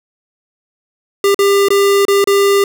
square tone with dropouts, 399 Hz, G4, 31 cents sharp, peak -9 dBFS, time 1.24-2.64 s, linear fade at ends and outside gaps 2 ms, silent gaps 1.345-1.39 / 1.685-1.704 / 2.052-2.082 / 2.242-2.273 s, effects none

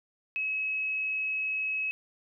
sine tone, 2567 Hz, E7, 47 cents flat, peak -28 dBFS, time 0.36-1.91 s, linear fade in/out 0 ms, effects none

